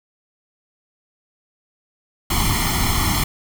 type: noise with comb filter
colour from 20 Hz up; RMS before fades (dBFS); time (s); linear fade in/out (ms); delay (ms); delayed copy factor
pink; -19; 2.3-3.24; 5; 0.94; +1
effects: none